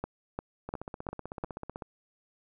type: two click trains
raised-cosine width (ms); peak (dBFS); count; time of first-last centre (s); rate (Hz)
1; -24 / -19; 19 / 5; 0.69-1.822 / 0.04-1.439; 15.9 / 2.86
effects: none